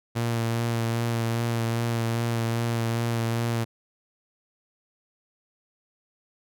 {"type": "tone with vibrato", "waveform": "sawtooth", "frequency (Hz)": 116.1, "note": "A#2", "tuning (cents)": -7, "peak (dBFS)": -20, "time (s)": [0.15, 3.65], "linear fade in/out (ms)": 20, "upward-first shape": "sine", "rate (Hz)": 2.5, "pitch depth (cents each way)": 21, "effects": []}